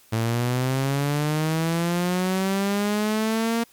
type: linear sweep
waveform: sawtooth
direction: up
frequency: 110.5 to 233.1 Hz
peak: -17 dBFS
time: 0.12-3.64 s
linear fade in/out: 10 ms
effects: white hiss -55 dBFS RMS until 3.72 s + MP3 96 kbps